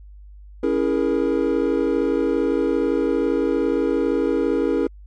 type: chord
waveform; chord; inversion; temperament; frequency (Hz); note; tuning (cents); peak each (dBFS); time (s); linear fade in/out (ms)
triangle; A# half-diminished seventh; first; equal with one note detuned; 277.2 / 329.6 / 415.3 / 472.9; C#4 / E4 / G#4 / A#4; 0 / 0 / 0 / +25; -21; 0.63-4.87; 5
effects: added 50 Hz sine -39 dBFS peak until 5.06 s + MP3 48 kbps